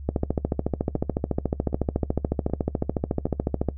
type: two click trains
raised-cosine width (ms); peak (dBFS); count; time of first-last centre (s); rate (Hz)
2; -9 / -19; 51 / 4; 0.09-3.687 / 0.96-3.268; 13.9 / 1.3
effects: noise-tail reverb RT60 0.1 s tail -19 dB re dry + added 70 Hz sine -34 dBFS peak until 3.77 s